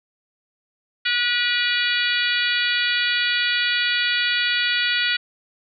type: harmonic tone with a mistuned harmonic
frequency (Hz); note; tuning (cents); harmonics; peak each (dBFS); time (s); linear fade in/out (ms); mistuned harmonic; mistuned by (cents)
484.6; B4; -33; 3 / 4 / 5 / 6 / 7 / 8 / 9; -24 / -25 / -26 / -27 / -27 / -28 / -29; 1.05-5.17; 10; 9; +50
effects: none